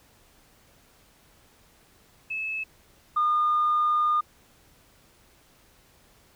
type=tone pair in turn; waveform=sine; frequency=2600 / 1216.5 Hz; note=E7 / D#6; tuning=-24 / -39 cents; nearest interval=octave + minor second; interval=1315 cents; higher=first; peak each=-28 / -19 dBFS; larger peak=second; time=2.3-2.64 / 3.16-4.21 s; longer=second; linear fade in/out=10 ms; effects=tanh soft clip ceiling -16 dBFS + pink hiss -59 dBFS RMS until 6.35 s